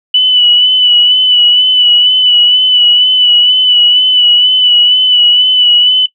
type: tone with vibrato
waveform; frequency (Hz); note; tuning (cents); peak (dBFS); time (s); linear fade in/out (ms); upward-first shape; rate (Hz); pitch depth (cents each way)
sine; 2972; F#7; +7; -4; 0.14-6.06; 5; sine; 2.1; 33
effects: noise-tail reverb RT60 0.1 s tail -17 dB re dry